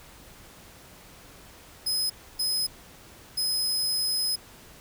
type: tone bursts at uneven times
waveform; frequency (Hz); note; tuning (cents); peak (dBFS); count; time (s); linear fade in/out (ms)
sawtooth; 5070; D#8; +32; -22; 3; 1.86-2.1 / 2.39-2.67 / 3.37-4.36; 10
effects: pink hiss -50 dBFS RMS until 4.8 s